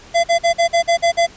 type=tone bursts; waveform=square; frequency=680 Hz; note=F5; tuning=46 cents flat; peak=-12 dBFS; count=8; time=0.14-1.269 s; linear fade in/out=20 ms; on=100 ms; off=47 ms; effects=pink hiss -42 dBFS RMS until 1.36 s + resampled to 16000 Hz